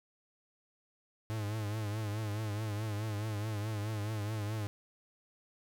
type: tone with vibrato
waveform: 45% pulse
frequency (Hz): 106.4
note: G#2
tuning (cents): +42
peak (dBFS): -34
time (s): 1.3-4.67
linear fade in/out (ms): 0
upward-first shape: triangle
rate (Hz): 4.7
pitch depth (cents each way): 89
effects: none